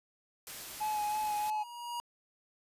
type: noise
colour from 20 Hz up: white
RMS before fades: -44 dBFS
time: 0.47-1.5 s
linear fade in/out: 0 ms
type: tone with vibrato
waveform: triangle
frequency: 846 Hz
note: G#5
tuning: 32 cents sharp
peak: -29 dBFS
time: 0.8-1.64 s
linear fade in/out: 20 ms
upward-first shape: sine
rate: 3.1 Hz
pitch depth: 23 cents each way
type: tone with exponential growth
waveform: square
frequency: 954 Hz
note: A#5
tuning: 40 cents sharp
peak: -35 dBFS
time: 0.89-2 s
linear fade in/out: 0 ms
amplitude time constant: 240 ms
effects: resampled to 32000 Hz